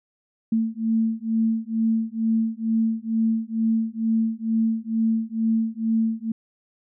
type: beating tone pair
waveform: sine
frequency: 223.1 / 225.3 Hz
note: A3 / A3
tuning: +24 / +41 cents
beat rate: 2.2 Hz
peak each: -23 dBFS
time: 0.52-6.32 s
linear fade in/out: 5 ms
effects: none